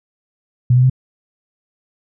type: tone with pitch steps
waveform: sine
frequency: 123.47 / 126.5 / 129.61 Hz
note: B2 / B2 / C3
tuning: 0 / +42 / -16 cents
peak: -8 dBFS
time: 0.7-0.898 s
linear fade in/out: 5 ms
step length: 66 ms
effects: none